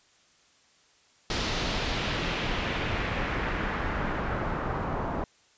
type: noise with low-pass filter sweep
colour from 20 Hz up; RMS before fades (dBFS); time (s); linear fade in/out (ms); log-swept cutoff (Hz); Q
pink; -30; 1.3-5.24; 2; 4800 to 980; 1.4
effects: white hiss -62 dBFS RMS until 5.57 s + resampled to 16000 Hz